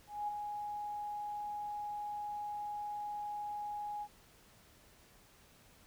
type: tone with ADSR envelope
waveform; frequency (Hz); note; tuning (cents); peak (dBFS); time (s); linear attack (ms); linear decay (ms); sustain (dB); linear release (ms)
sine; 830.6; G#5; 0; -33; 0.07-4.08; 210; 14; -5; 58
effects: pink hiss -63 dBFS RMS until 5.86 s